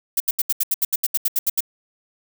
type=noise bursts; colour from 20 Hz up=violet; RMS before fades=-19 dBFS; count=14; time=0.17-1.606 s; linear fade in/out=5 ms; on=32 ms; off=76 ms; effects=none